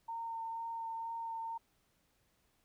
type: tone with vibrato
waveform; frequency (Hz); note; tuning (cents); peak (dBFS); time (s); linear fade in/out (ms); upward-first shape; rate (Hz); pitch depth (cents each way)
sine; 913; A#5; -36; -38; 0.08-1.58; 10; sine; 2.1; 12
effects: pink hiss -75 dBFS RMS until 2.64 s